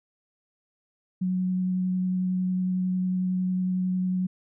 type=tone with vibrato; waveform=sine; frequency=184 Hz; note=F#3; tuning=9 cents flat; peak=-23 dBFS; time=1.21-4.27 s; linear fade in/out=10 ms; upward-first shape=sine; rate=11 Hz; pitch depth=9 cents each way; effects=none